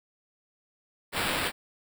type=noise with sample-and-hold; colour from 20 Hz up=blue; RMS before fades=-29 dBFS; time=1.12-1.52 s; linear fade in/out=50 ms; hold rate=6300 Hz; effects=none